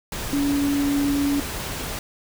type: tone in noise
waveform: sine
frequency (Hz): 283.7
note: C#4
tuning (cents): +40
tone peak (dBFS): -19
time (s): 0.33-1.4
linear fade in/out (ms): 2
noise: pink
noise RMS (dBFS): -30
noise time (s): 0.12-1.99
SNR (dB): +8
effects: none